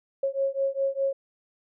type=beating tone pair; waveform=sine; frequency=543 / 547.9 Hz; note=C#5 / C#5; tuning=-36 / -20 cents; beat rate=4.9 Hz; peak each=-27 dBFS; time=0.23-1.13 s; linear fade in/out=5 ms; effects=none

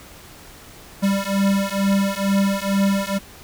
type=beating tone pair; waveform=square; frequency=196 / 198.2 Hz; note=G3 / G3; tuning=0 / +19 cents; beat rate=2.2 Hz; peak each=-21 dBFS; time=1.02-3.19 s; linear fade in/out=20 ms; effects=pink hiss -43 dBFS RMS until 3.43 s

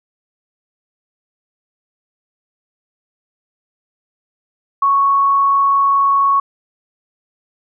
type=tone with frequency modulation; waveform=sine; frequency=1108.7 Hz; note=C#6; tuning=in tune; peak=-10 dBFS; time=4.82-6.4 s; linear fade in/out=5 ms; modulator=40.7 Hz; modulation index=0.23; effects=none

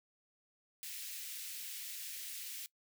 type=high-pass noise; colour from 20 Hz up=white; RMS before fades=-45 dBFS; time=0.83-2.66 s; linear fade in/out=0 ms; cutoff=2000 Hz; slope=24 dB/octave; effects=noise-tail reverb RT60 0.1 s tail -21 dB re dry

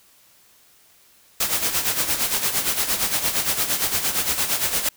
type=noise with tremolo; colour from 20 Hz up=white; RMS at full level=-20 dBFS; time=1.4-4.89 s; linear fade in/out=5 ms; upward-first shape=sine; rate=8.7 Hz; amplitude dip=65%; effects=white hiss -55 dBFS RMS until 4.96 s

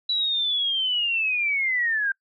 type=linear sweep; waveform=sine; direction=down; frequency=3951 to 1568 Hz; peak=-21 dBFS; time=0.09-2.12 s; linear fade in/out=5 ms; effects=noise-tail reverb RT60 0.1 s tail -24 dB re dry

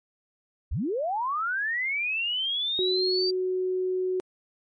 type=linear sweep; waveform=sine; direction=up; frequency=37.86 to 4699 Hz; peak=-25 dBFS; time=0.71-3.31 s; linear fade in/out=10 ms
type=tone; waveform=sine; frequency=370 Hz; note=F#4; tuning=in tune; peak=-24 dBFS; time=2.79-4.2 s; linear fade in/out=0 ms
effects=MP3 48 kbps

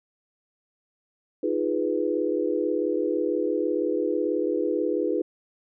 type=chord; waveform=sine; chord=F half-diminished seventh; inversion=third; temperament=equal; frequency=311.1 / 349.2 / 415.3 / 493.9 Hz; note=Eb4 / F4 / Ab4 / Cb5; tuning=0 / 0 / 0 / 0 cents; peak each=-28 dBFS; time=1.43-5.22 s; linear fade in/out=5 ms; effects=none

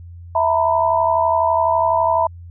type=tone cluster; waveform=sine; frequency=657 / 915 / 987 Hz; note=E5 / A#5 / B5; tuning=-6 / -32 / -1 cents; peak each=-18 dBFS; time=0.35-2.27 s; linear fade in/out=5 ms; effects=added 86 Hz sine -34 dBFS peak until 2.5 s

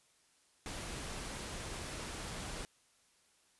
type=noise; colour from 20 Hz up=pink; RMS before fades=-43 dBFS; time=0.66-2.65 s; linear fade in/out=0 ms; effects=white hiss -70 dBFS RMS until 3.59 s + resampled to 24000 Hz

